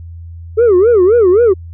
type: tone with vibrato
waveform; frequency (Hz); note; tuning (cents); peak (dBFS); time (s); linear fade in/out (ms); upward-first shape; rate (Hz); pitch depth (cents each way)
sine; 415.3; G#4; 0; -3; 0.57-1.54; 20; sine; 3.8; 270
effects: tanh soft clip ceiling -4 dBFS + added 84 Hz sine -27 dBFS peak until 1.73 s